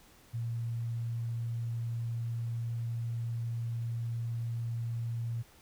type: tone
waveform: sine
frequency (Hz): 116.54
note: A#2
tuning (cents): 0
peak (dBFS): -32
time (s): 0.33-5.43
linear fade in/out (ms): 20
effects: pink hiss -60 dBFS RMS until 5.61 s